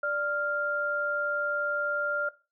sine tone pair together, 587.3 / 1395.8 Hz, D5 / F6, 0 / -1 cents, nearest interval octave + minor third, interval 1499 cents, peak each -31 / -28 dBFS, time 0.03-2.29 s, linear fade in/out 5 ms, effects noise-tail reverb RT60 0.3 s tail -18 dB re dry

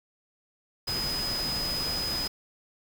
sine tone in noise, 5010 Hz, D#8, 11 cents sharp, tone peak -29 dBFS, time 0.87-2.28 s, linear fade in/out 10 ms, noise pink, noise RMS -35 dBFS, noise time 0.87-2.28 s, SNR +3 dB, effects none

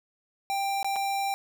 square tone with dropouts, 789 Hz, G5, 11 cents sharp, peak -27 dBFS, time 0.5-1.34 s, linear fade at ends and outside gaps 0 ms, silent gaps 0.829-0.845 / 0.959-0.963 s, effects none

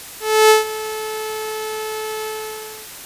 sawtooth tone with ADSR envelope, 434 Hz, A4, 24 cents flat, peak -3 dBFS, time 0.2-2.91 s, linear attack 300 ms, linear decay 140 ms, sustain -17 dB, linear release 660 ms, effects white hiss -35 dBFS RMS until 3.05 s + resampled to 32000 Hz

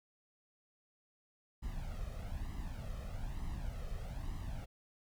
brown noise with flanger, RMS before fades -41 dBFS, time 1.62-4.66 s, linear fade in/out 20 ms, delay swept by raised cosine 0.99 to 1.63 ms, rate 1.1 Hz, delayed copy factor +0.7, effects none

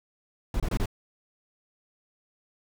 brown noise bursts, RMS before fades -26 dBFS, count 4, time 0.54-0.858 s, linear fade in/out 2 ms, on 60 ms, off 26 ms, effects none

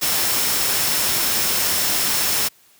sine tone in noise, 5350 Hz, E8, 25 cents sharp, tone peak -29 dBFS, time 0.01-2.49 s, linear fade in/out 20 ms, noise white, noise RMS -20 dBFS, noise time 0.01-2.49 s, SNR -12 dB, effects white hiss -54 dBFS RMS until 2.79 s + high-pass 60 Hz 12 dB/octave

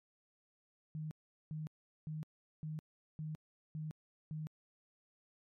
sine tone bursts, 155 Hz, D#3, 6 cents flat, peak -39 dBFS, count 7, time 0.95-4.47 s, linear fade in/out 0 ms, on 160 ms, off 400 ms, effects MP3 64 kbps

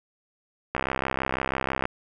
click train, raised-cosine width 0.5 ms, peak -10 dBFS, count 74, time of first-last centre 0.75-1.854 s, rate 66.1 Hz, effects none

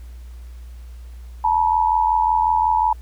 sine tone pair together, 873.5 / 959 Hz, A5 / A#5, -13 / +49 cents, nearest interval major second, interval 162 cents, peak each -17 / -18 dBFS, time 1.44-2.93 s, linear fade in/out 5 ms, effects added 60 Hz sine -34 dBFS peak until 3.01 s + pink hiss -55 dBFS RMS until 3.01 s

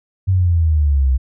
sine exponential sweep, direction down, 96.6 to 63 Hz, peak -11 dBFS, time 0.27-1.18 s, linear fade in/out 20 ms, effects none

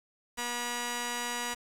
5% pulse tone pair together, 241.2 / 964.8 Hz, B3 / B5, -41 / -41 cents, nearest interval 2 octaves, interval 2400 cents, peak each -24 dBFS, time 0.37-1.55 s, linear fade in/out 20 ms, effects low-pass 10000 Hz 12 dB/octave + 8-bit

